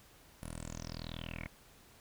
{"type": "tone with low-pass filter sweep", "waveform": "10% pulse", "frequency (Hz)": 40.84, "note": "E1", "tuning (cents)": -15, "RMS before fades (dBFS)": -44, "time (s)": [0.43, 1.47], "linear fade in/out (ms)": 0, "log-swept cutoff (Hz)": [11000, 2100], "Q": 9.5, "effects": ["pink hiss -61 dBFS RMS until 2 s"]}